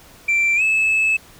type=tone with pitch glide; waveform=sine; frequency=2349 to 2606 Hz; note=D7 to E7; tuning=0 to -20 cents; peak=-12 dBFS; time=0.28-1.17 s; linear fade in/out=10 ms; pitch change=+180 cents; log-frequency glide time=0.56-0.62 s; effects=tanh soft clip ceiling -13 dBFS + pink hiss -46 dBFS RMS until 1.39 s